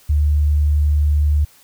sine tone, 74.1 Hz, D2, 16 cents sharp, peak -12 dBFS, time 0.09-1.45 s, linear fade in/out 10 ms, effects white hiss -50 dBFS RMS until 1.63 s

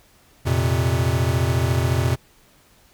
square chord, F suspended fourth, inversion none, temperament equal, 87.31 / 116.54 / 130.81 Hz, F2 / Bb2 / C3, 0 / 0 / 0 cents, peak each -23 dBFS, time 0.45-2.16 s, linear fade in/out 20 ms, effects pink hiss -55 dBFS RMS until 2.93 s

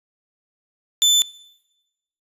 30% pulse tone, 3520 Hz, A7, in tune, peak -10 dBFS, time 1.02-1.22 s, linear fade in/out 0 ms, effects noise-tail reverb RT60 1.0 s tail -22 dB re dry + resampled to 32000 Hz

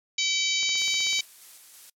harmonic tone, 766 Hz, G5, 40 cents flat, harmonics 3 / 4 / 5 / 6 / 7 / 8 / 9, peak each -29 / -31 / -29 / -31 / -36 / -33 / -32 dBFS, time 0.18-1.21 s, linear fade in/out 5 ms
click train, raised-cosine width 0.5 ms, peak -30 dBFS, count 10, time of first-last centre 0.63-1.192 s, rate 16 Hz
blue noise with tremolo, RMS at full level -45 dBFS, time 0.77-1.9 s, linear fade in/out 5 ms, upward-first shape square, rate 3.1 Hz, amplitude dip 25%
effects noise-tail reverb RT60 0.1 s tail -24 dB re dry + low-pass 12000 Hz 12 dB/octave

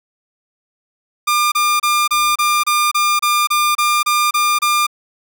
sawtooth tone bursts, 1200 Hz, D6, 37 cents sharp, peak -9 dBFS, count 13, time 1.27-4.868 s, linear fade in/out 10 ms, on 250 ms, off 29 ms, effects none

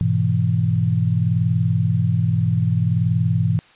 sine chord, E major, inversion first, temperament just, 103.01 / 123.61 / 164.81 Hz, G#2 / B2 / E3, -14 / +2 / 0 cents, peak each -20 dBFS, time 0.01-3.59 s, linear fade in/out 0 ms, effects white hiss -50 dBFS RMS until 3.75 s + resampled to 8000 Hz

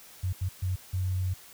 sine tone bursts at uneven times, 92.5 Hz, F#2, in tune, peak -26 dBFS, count 4, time 0.23-0.33 / 0.41-0.49 / 0.62-0.76 / 0.93-1.34 s, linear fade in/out 10 ms, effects white hiss -51 dBFS RMS until 1.53 s

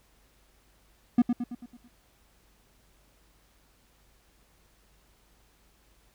triangle tone with echo, 241.8 Hz, B3, 36 cents flat, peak -14 dBFS, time 1.18-1.22 s, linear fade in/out 5 ms, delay 110 ms, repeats 6, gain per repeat -6 dB, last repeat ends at 1.88 s, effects added 50 Hz sine -65 dBFS peak until 6.14 s + pink hiss -65 dBFS RMS until 6.14 s

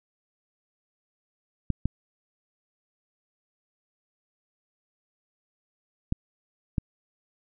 clicks, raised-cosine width 5 ms, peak -12 dBFS, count 4, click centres 1.703 / 1.856 / 6.124 / 6.782 s, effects none

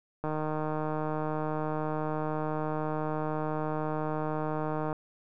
click train, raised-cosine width 1 ms, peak -19 dBFS, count 723, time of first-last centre 0.24-4.928 s, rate 154 Hz, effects none

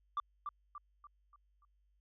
sine tone with echo, 1174.7 Hz, D6, in tune, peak -30 dBFS, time 0.17-0.2 s, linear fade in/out 2 ms, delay 290 ms, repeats 5, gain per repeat -7 dB, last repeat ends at 1.65 s, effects tanh soft clip ceiling -31 dBFS + added 50 Hz sine -70 dBFS peak until 2 s

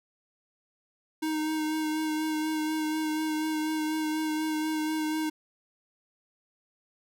square tone with vibrato, 311.2 Hz, D#4, in tune, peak -28 dBFS, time 1.22-5.3 s, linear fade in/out 10 ms, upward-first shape sine, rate 4.1 Hz, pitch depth 18 cents each way, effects none

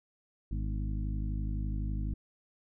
harmonic tone with a mistuned harmonic, 51.91 Hz, G#1, in tune, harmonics 1 / 2 / 3 / 4 / 5 / 6, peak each -32 / -38 / -42 / -44 / -46 / -48 dBFS, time 0.51-2.14 s, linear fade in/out 5 ms, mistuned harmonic 5, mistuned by -48 cents, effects none

